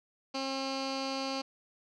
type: tone with low-pass filter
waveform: 15% pulse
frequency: 268.7 Hz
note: C4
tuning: 46 cents sharp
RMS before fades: -35 dBFS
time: 0.34-1.42 s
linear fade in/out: 10 ms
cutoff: 4800 Hz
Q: 3.4
effects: none